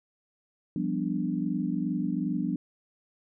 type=chord; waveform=sine; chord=G dominant seventh; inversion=third; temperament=equal with one note detuned; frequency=174.61 / 197.13 / 246.9 / 293.7 Hz; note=F3 / G3 / B3 / D4; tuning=0 / +10 / 0 / 0 cents; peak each=-32 dBFS; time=0.76-2.56 s; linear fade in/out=2 ms; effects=none